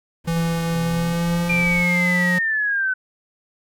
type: noise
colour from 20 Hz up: brown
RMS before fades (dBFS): -36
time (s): 0.24-1.85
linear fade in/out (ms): 10
type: tone with pitch glide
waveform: square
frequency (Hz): 166.7 to 178.66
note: E3 to F3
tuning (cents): +20 to +40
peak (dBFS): -20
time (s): 0.27-2.39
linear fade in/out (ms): 10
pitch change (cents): +120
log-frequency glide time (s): 0.81-2.15
type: tone with vibrato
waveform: sawtooth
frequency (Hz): 146.83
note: D3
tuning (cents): 0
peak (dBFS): -28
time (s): 0.36-1.64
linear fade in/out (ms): 5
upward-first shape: square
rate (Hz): 1.3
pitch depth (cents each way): 240
type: linear sweep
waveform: sine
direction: down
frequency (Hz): 2395 to 1501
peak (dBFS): -18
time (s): 1.49-2.94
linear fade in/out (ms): 10
effects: none